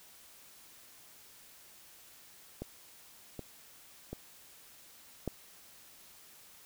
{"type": "clicks", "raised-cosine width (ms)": 2, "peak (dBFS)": [-25, -27, -26, -20], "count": 4, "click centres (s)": [2.62, 3.393, 4.13, 5.277], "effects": ["white hiss -57 dBFS RMS until 6.65 s"]}